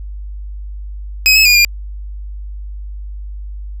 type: tone with pitch steps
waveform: 25% pulse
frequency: 2534 / 2585 / 2439 / 2400 Hz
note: D#7 / E7 / D#7 / D7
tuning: +31 / -34 / -35 / +37 cents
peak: -3 dBFS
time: 1.26-1.648 s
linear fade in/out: 0 ms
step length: 97 ms
effects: added 50 Hz sine -24 dBFS peak until 3.8 s